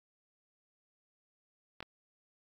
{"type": "clicks", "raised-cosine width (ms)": 0.3, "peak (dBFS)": -26, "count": 2, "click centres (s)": [1.805, 1.827], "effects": ["AAC 32 kbps"]}